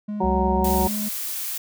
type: tone with pitch glide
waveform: triangle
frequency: 208.9 to 210.5 Hz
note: G#3 to G#3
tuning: +10 to +24 cents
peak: -24 dBFS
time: 0.08-1.09 s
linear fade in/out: 10 ms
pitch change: +14 cents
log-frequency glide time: 0.68-0.9 s
type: harmonic tone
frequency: 186.1 Hz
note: F#3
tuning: 10 cents sharp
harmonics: 1 / 2 / 3 / 4 / 5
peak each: -26 / -25 / -29 / -27 / -24 dBFS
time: 0.2-0.88 s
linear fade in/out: 10 ms
type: tone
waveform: sine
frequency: 66.8 Hz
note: C2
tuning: 36 cents sharp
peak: -24 dBFS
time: 0.23-0.88 s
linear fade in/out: 20 ms
type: noise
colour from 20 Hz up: blue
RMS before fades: -29 dBFS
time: 0.64-1.58 s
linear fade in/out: 5 ms
effects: none